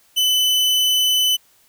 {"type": "tone", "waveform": "40% pulse", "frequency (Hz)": 3010, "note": "F#7", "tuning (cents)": 29, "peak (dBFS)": -14, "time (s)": [0.16, 1.37], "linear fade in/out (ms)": 20, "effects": ["white hiss -56 dBFS RMS until 1.68 s"]}